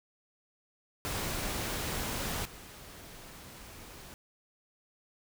pink noise with level steps, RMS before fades -35 / -49 dBFS, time 1.05-4.14 s, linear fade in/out 0 ms, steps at 2.45 s, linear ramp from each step 5 ms, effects none

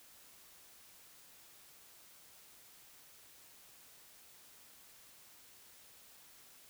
silence, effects white hiss -60 dBFS RMS until 6.69 s

